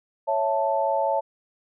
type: chord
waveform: sine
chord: A major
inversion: first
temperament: equal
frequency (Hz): 554.4 / 659.3 / 880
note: C#5 / E5 / A5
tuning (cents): 0 / 0 / 0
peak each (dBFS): -25 / -26 / -24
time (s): 0.27-1.21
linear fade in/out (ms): 20
effects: none